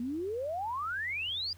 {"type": "exponential sweep", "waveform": "sine", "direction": "up", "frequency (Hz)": [230, 4944], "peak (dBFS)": -32, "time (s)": [0, 1.53], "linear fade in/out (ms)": 2, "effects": ["added 88 Hz sine -52 dBFS peak until 1.57 s", "pink hiss -61 dBFS RMS until 1.57 s"]}